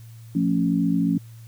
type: chord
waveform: sine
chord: F augmented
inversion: none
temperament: equal with one note detuned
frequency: 174.61 / 223.3 / 277.2 Hz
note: F3 / A3 / C#4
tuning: 0 / +26 / 0 cents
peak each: -22 / -25 / -22 dBFS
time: 0.35-1.18 s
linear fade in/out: 5 ms
effects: added 114 Hz sine -40 dBFS peak until 1.47 s + white hiss -56 dBFS RMS until 1.47 s